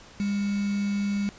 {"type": "tone with quantisation", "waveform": "sine", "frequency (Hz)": 202, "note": "G#3", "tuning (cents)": -48, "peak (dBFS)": -24, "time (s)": [0.2, 1.29], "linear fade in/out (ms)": 0, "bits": 6, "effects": ["pink hiss -49 dBFS RMS until 1.38 s", "resampled to 16000 Hz"]}